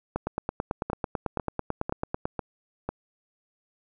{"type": "two click trains", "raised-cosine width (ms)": 1, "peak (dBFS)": [-13, -15], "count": [20, 5], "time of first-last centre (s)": [[0.16, 2.255], [0.9, 2.89]], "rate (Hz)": [9.07, 2.01], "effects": []}